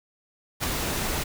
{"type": "noise with ADSR envelope", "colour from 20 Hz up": "pink", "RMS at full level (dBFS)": -24, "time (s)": [0.6, 1.24], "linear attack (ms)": 38, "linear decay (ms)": 3, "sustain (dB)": -4, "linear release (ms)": 13, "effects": []}